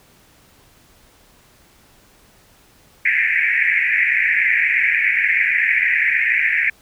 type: band-pass noise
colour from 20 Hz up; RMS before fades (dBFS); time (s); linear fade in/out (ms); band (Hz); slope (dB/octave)
white; -17; 3.05-6.7; 5; 1700 to 2400; 96
effects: pink hiss -52 dBFS RMS until 6.81 s